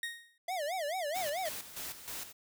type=tone with exponential decay; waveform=30% pulse; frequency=1864.7 Hz; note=A#6; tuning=in tune; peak=-30 dBFS; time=0.03-0.38 s; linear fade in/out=2 ms; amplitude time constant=76 ms
type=tone with vibrato; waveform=square; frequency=661 Hz; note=E5; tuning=5 cents sharp; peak=-34 dBFS; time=0.48-1.49 s; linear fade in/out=5 ms; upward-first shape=sine; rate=4.6 Hz; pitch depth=250 cents each way
type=noise with tremolo; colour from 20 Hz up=white; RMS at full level=-41 dBFS; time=1.14-2.33 s; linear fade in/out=20 ms; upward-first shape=square; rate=3.2 Hz; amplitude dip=65%
effects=none